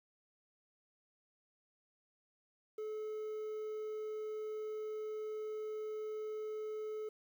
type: tone with quantisation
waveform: triangle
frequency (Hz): 430.6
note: A4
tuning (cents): -37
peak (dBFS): -37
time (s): 2.78-7.09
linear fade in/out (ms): 5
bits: 11
effects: none